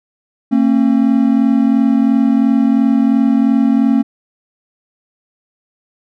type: tone pair together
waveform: triangle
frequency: 227 / 269.9 Hz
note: A#3 / C#4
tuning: -46 / -46 cents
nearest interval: minor third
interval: 300 cents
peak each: -10 dBFS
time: 0.51-4.03 s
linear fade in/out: 20 ms
effects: none